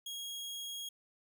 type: tone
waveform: sawtooth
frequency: 3288 Hz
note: G#7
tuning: 18 cents flat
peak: -37 dBFS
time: 0.06-0.89 s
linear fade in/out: 5 ms
effects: none